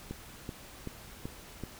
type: click train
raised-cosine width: 3 ms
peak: -24 dBFS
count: 5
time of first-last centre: 0.11-1.637 s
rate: 2.62 Hz
effects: pink hiss -50 dBFS RMS until 1.79 s